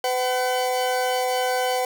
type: tone pair together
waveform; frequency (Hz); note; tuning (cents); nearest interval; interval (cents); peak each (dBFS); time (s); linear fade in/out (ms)
40% pulse; 505 / 756.6; B4 / F#5; +39 / +38; perfect fifth; 699; -23; 0.04-1.85; 2
effects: none